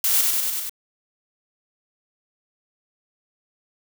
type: noise with echo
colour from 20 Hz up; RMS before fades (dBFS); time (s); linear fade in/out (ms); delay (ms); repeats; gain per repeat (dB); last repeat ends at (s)
blue; -20; 0.04-0.21; 2; 97; 5; -2; 0.695
effects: none